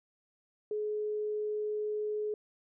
sine tone, 423.2 Hz, G#4, 33 cents sharp, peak -31 dBFS, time 0.71-2.34 s, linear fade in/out 2 ms, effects none

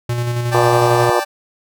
square tone with tremolo, 120 Hz, B2, 49 cents flat, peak -17 dBFS, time 0.09-1.1 s, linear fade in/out 5 ms, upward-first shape square, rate 11 Hz, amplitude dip 30%
25% pulse chord, D suspended fourth, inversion none, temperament equal, 587.3 / 784 / 880 Hz, D5 / G5 / A5, 0 / 0 / 0 cents, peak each -20 / -20 / -23 dBFS, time 0.51-1.25 s, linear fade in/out 20 ms
harmonic tone, 119.9 Hz, A#2, 49 cents sharp, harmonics 3 / 4 / 5 / 6 / 7 / 8 / 9 / 10, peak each -19 / -20 / -21 / -22 / -22 / -23 / -24 / -24 dBFS, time 0.54-1.2 s, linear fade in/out 5 ms
effects none

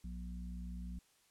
harmonic tone, 60.1 Hz, B1, 46 cents flat, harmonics 1 / 3 / 4, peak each -43 / -47 / -56 dBFS, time 0.04-0.99 s, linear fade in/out 5 ms, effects white hiss -71 dBFS RMS until 1.3 s + low-pass 11000 Hz 12 dB/octave

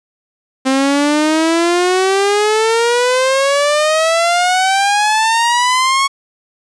sawtooth exponential sweep, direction up, 261.8 to 1108.7 Hz, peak -7 dBFS, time 0.65-6.08 s, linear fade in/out 20 ms, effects resampled to 22050 Hz

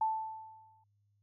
sine tone with exponential decay, 880 Hz, A5, in tune, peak -26 dBFS, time 0.01-0.84 s, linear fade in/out 5 ms, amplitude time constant 180 ms, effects added 102 Hz sine -70 dBFS peak until 1.22 s

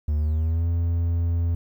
triangle tone with pitch glide, 75.1 to 84.79 Hz, D2 to E2, +39 to +49 cents, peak -18 dBFS, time 0.08-1.55 s, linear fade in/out 5 ms, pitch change +210 cents, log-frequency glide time 0.18-0.67 s, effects 10-bit

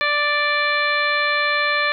harmonic tone, 587.3 Hz, D5, in tune, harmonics 1 / 2 / 3 / 4 / 5 / 6 / 7, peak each -26 / -23 / -21 / -23 / -35 / -29 / -29 dBFS, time 0.01-1.92 s, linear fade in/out 0 ms, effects none

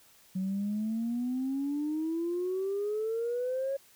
sine exponential sweep, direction up, 185 to 554 Hz, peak -28 dBFS, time 0.35-3.77 s, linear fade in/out 10 ms, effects tanh soft clip ceiling -25 dBFS + white hiss -60 dBFS RMS until 3.95 s

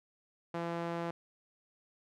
sawtooth tone with band-pass filter, 169.4 Hz, E3, 48 cents sharp, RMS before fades -37 dBFS, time 0.54-1.11 s, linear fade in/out 5 ms, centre 720 Hz, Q 0.69, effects none

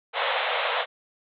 pink band-pass noise, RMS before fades -26 dBFS, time 0.13-0.86 s, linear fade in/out 50 ms, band 470 to 3800 Hz, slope 96 dB/octave, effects none

